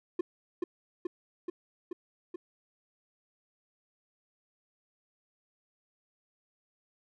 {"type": "tone with echo", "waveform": "triangle", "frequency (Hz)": 353.2, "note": "F4", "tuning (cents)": 20, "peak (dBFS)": -24, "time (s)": [0.19, 0.21], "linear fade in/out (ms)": 5, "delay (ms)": 430, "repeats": 5, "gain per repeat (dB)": -2, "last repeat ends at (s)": 2.36, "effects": []}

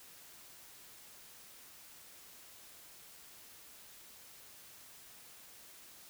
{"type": "silence", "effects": ["white hiss -56 dBFS RMS until 6.09 s"]}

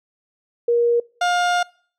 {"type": "tone pair in turn", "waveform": ["sine", "30% pulse"], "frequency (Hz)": [473.2, 709], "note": ["A#4", "F5"], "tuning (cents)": [26, 26], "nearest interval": "perfect fifth", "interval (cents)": 700, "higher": "second", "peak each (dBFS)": -14, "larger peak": "neither", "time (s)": [[0.68, 1], [1.21, 1.63]], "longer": "second", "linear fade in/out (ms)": 5, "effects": ["noise-tail reverb RT60 0.5 s tail -25 dB re dry", "low-pass 6000 Hz 12 dB/octave"]}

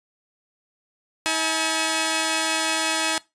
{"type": "tone pair together", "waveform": "5% pulse", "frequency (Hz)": [320.2, 852], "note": ["D#4", "G#5"], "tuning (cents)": [50, 44], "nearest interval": "octave + perfect fourth", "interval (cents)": 1694, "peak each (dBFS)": -12, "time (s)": [1.26, 3.18], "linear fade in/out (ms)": 0, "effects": ["noise-tail reverb RT60 0.2 s tail -20 dB re dry", "resampled to 22050 Hz"]}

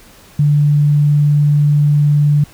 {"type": "tone", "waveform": "sine", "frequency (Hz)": 146.83, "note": "D3", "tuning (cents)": 0, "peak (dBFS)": -8, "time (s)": [0.39, 2.44], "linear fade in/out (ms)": 5, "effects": ["pink hiss -43 dBFS RMS until 2.53 s"]}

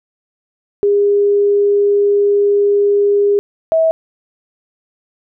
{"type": "tone pair in turn", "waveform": "sine", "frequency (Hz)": [406.4, 647.2], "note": ["G#4", "E5"], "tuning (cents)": [-38, -32], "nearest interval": "minor sixth", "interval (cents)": 806, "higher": "second", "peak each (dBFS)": -9, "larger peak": "neither", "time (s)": [[0.83, 3.39], [3.72, 3.91]], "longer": "first", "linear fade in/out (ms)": 0, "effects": []}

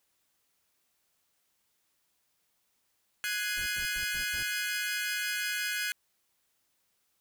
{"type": "chord", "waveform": "sawtooth", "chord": "Ab dominant seventh", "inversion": "third", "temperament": "equal", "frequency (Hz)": [1480, 1661.2, 2093, 2489], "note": ["Gb6", "Ab6", "C7", "Eb7"], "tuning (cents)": [0, 0, 0, 0], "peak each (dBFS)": [-32, -31, -36, -34], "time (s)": [3.24, 5.92], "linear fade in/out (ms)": 0}
{"type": "noise bursts", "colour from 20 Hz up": "brown", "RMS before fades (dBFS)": -46, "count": 5, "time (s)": [3.57, 4.428], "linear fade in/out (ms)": 2, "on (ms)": 94, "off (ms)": 97}
{"effects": ["white hiss -75 dBFS RMS until 7.2 s"]}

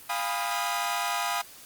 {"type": "chord", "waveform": "sawtooth", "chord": "F half-diminished seventh", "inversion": "none", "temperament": "equal with one note detuned", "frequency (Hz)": [698.5, 809.3, 987.8, 1244.5], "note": ["F5", "Ab5", "Cb6", "Eb6"], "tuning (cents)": [0, -45, 0, 0], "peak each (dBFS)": -29, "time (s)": [0.09, 1.42], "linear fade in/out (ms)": 10, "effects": ["white hiss -48 dBFS RMS until 1.65 s", "Opus 32 kbps"]}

